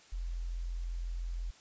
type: tone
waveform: sine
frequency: 42.9 Hz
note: F1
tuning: 30 cents flat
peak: -34 dBFS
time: 0.12-1.51 s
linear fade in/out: 10 ms
effects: white hiss -59 dBFS RMS until 1.6 s + resampled to 16000 Hz